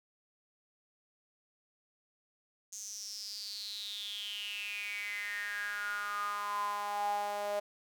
sawtooth tone with high-pass filter sweep, 205.1 Hz, G#3, 21 cents flat, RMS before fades -38 dBFS, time 2.72-7.6 s, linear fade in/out 10 ms, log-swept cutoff 6500 to 640 Hz, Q 9.4, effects none

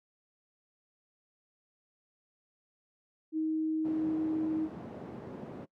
sine tone, 315.2 Hz, D#4, 23 cents sharp, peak -28 dBFS, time 3.32-4.69 s, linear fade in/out 50 ms
white low-pass noise, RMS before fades -42 dBFS, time 3.84-5.66 s, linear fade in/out 20 ms, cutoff 360 Hz, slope 12 dB/octave
effects noise-tail reverb RT60 0.1 s tail -22 dB re dry + high-pass 150 Hz 12 dB/octave

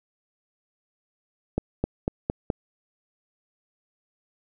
accelerating click train, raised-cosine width 2 ms, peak -10 dBFS, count 5, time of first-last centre 1.58-2.502 s, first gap 260 ms, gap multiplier 0.92, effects none

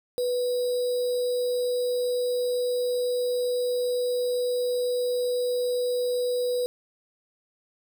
sine tone with sample-and-hold, 493.9 Hz, B4, in tune, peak -23 dBFS, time 0.18-6.66 s, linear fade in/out 0 ms, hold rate 4410 Hz, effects none

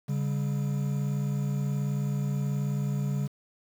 triangle tone pair together, 141.31 / 200 Hz, C#3 / G3, +34 / +35 cents, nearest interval tritone, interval 601 cents, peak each -25 / -31 dBFS, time 0.08-3.28 s, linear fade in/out 20 ms, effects 8-bit

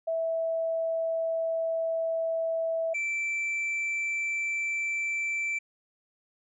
sine / triangle tone pair in turn, 655 / 2334 Hz, E5 / D7, -11 / -11 cents, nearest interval octave + minor seventh, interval 2200 cents, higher second, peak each -26 dBFS, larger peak neither, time 0.07-2.94 / 2.94-5.59 s, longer first, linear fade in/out 10 ms, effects resampled to 24000 Hz

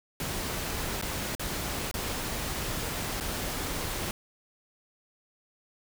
pink noise with dropouts, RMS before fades -33 dBFS, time 0.2-4.11 s, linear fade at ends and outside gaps 1 ms, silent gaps 1.014-1.024 / 1.351-1.395 / 1.913-1.941 / 3.201-3.208 s, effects none

